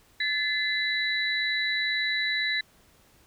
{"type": "tone cluster", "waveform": "sine", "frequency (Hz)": [1733, 2043, 3951], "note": ["A6", "C7", "B7"], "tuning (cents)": [-27, -42, 0], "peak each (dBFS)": -29, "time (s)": [0.2, 2.61], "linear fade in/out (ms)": 5, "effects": ["pink hiss -60 dBFS RMS until 3.26 s"]}